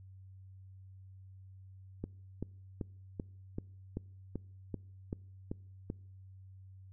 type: click train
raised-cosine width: 3 ms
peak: -24 dBFS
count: 11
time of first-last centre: 2.04-5.901 s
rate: 2.59 Hz
effects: noise-tail reverb RT60 0.7 s tail -25 dB re dry + added 95 Hz sine -51 dBFS peak until 6.92 s